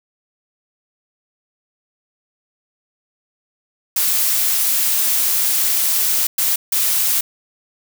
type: noise bursts at uneven times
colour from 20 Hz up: blue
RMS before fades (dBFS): -17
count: 3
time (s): 3.96-6.27 / 6.38-6.56 / 6.72-7.21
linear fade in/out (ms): 5
effects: none